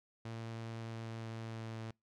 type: tone with pitch glide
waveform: sawtooth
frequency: 113.8 to 112.62 Hz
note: A#2 to A2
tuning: -41 to +41 cents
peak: -38 dBFS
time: 0.25-1.91 s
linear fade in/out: 5 ms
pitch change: -18 cents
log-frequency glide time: 0.76-1.56 s
effects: noise-tail reverb RT60 0.2 s tail -26 dB re dry + low-pass 6000 Hz 12 dB/octave